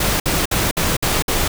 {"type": "noise bursts", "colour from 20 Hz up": "pink", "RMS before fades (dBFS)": -18, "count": 6, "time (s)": [0, 1.48], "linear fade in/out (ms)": 5, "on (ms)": 200, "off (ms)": 56, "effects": []}